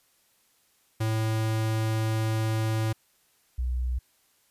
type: tone pair in turn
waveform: square / sine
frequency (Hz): 110.5 / 62.02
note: A2 / B1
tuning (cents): +8 / +8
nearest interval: minor seventh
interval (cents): 1000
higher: first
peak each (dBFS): -25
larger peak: neither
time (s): 1-2.93 / 3.58-3.99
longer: first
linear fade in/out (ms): 10
effects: white hiss -66 dBFS RMS until 4.5 s + resampled to 32000 Hz